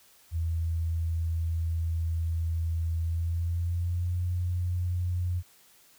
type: tone with pitch glide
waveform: sine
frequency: 82.41 to 88.84 Hz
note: E2 to F2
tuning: 0 to +30 cents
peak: -26 dBFS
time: 0.31-5.43 s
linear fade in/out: 50 ms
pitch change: +130 cents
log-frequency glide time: 3-4.19 s
effects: white hiss -59 dBFS RMS until 5.98 s